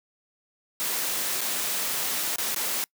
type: noise with dropouts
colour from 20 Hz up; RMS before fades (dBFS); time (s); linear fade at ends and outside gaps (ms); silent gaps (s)
white; -28; 0.8-2.84; 0; 1.408-1.414 / 2.359-2.384 / 2.546-2.562
effects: noise-tail reverb RT60 0.1 s tail -26 dB re dry + high-pass 200 Hz 12 dB/octave